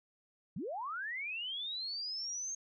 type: linear sweep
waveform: sine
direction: up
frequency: 133.8 to 6460 Hz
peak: -37 dBFS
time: 0.56-2.55 s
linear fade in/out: 5 ms
effects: none